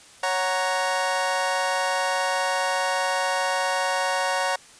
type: chord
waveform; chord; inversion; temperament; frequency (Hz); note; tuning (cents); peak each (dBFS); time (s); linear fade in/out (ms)
25% pulse; F# major; second; equal; 554.4 / 740 / 932.3; C#5 / F#5 / A#5; 0 / 0 / 0; -23; 0.23-4.56; 5
effects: white hiss -49 dBFS RMS until 4.79 s + resampled to 22050 Hz